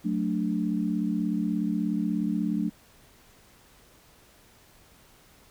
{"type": "chord", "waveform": "sine", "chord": "D major", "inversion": "first", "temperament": "just", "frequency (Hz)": [183.54, 220.2, 293.7], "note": ["F#3", "A3", "D4"], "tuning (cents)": [-14, 2, 0], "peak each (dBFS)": [-29, -28, -30], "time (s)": [0.04, 2.7], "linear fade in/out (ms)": 20, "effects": ["pink hiss -57 dBFS RMS until 5.5 s"]}